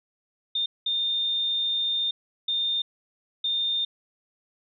sine tone bursts at uneven times, 3627 Hz, A#7, 48 cents flat, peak -23 dBFS, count 4, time 0.55-0.66 / 0.86-2.11 / 2.48-2.82 / 3.44-3.85 s, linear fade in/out 5 ms, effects none

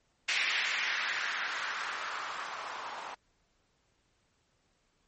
violet noise with low-pass filter sweep, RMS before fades -35 dBFS, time 0.28-3.15 s, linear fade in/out 10 ms, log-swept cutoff 2300 to 900 Hz, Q 2.3, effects pink hiss -73 dBFS RMS until 5.07 s + MP3 32 kbps

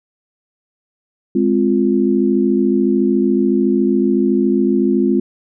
sine chord, F minor, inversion first, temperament equal, 207.7 / 261.6 / 349.2 Hz, Ab3 / C4 / F4, 0 / 0 / 0 cents, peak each -16 dBFS, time 1.35-5.2 s, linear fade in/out 5 ms, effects none

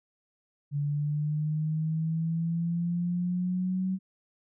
sine exponential sweep, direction up, 143.4 to 189.2 Hz, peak -26 dBFS, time 0.71-3.99 s, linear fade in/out 50 ms, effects none

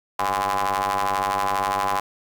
sawtooth ring-modulated tone, 97.7 Hz, G2, 5 cents flat, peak -14 dBFS, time 0.19-2 s, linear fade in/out 5 ms, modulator 922 Hz, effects 8-bit

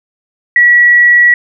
sine tone, 1932 Hz, B6, 39 cents flat, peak -3 dBFS, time 0.56-1.34 s, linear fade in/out 2 ms, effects none

